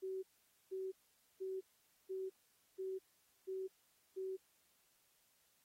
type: tone bursts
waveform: sine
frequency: 379.5 Hz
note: F#4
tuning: 44 cents sharp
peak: -40 dBFS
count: 7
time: 0.02-4.37 s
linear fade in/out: 20 ms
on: 210 ms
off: 480 ms
effects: white hiss -75 dBFS RMS until 5.64 s + AAC 48 kbps